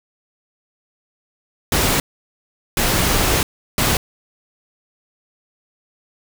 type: noise bursts at uneven times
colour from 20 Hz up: pink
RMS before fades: -17 dBFS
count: 3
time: 1.72-2 / 2.77-3.43 / 3.78-3.97 s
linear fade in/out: 2 ms
effects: none